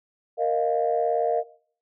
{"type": "chord", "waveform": "sine", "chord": "Bb suspended fourth", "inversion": "none", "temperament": "just", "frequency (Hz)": [466.2, 621.6, 699.2], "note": ["Bb4", "Eb5", "F5"], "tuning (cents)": [0, -2, 2], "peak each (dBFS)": [-24, -25, -24], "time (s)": [0.37, 1.44], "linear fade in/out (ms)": 50, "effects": ["noise-tail reverb RT60 0.5 s tail -19 dB re dry", "tanh soft clip ceiling -12 dBFS"]}